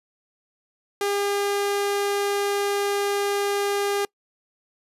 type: tone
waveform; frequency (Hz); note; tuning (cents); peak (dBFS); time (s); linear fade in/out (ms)
sawtooth; 403.6; G#4; -49; -18; 1.01-4.05; 2
effects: noise-tail reverb RT60 0.1 s tail -25 dB re dry + resampled to 32000 Hz